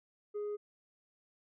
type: tone with tanh clipping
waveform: sine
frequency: 415.3 Hz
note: G#4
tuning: in tune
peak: -36 dBFS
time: 0.34-0.57 s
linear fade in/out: 20 ms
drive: 2 dB
effects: none